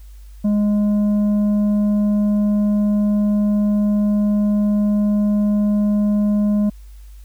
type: tone with tanh clipping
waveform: sine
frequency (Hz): 207.3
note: G#3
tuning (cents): -3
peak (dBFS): -15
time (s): 0.44-6.7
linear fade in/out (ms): 10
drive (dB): 6
effects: added 50 Hz sine -36 dBFS peak until 7.24 s + white hiss -56 dBFS RMS until 7.24 s